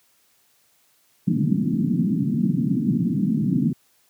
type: band-pass noise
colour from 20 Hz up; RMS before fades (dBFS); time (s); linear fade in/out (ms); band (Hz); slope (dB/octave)
pink; -21; 1.27-3.73; 5; 140 to 280; 48
effects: white hiss -62 dBFS RMS until 4.09 s + high-pass 80 Hz 12 dB/octave